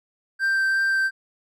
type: tone with vibrato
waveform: triangle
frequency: 1568 Hz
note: G6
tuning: in tune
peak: -17 dBFS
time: 0.39-1.11 s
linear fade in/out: 50 ms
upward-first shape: triangle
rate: 2.8 Hz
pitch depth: 10 cents each way
effects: none